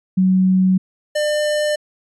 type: tone pair in turn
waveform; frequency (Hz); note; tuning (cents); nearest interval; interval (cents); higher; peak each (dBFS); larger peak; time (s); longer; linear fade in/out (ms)
sine / square; 186.8 / 599.3; F#3 / D5; +17 / +35; octave + minor sixth; 2018; second; -11 / -17; first; 0.17-0.78 / 1.15-1.76; neither; 10
effects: resampled to 24000 Hz